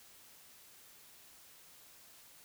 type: silence
effects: white hiss -59 dBFS RMS until 2.44 s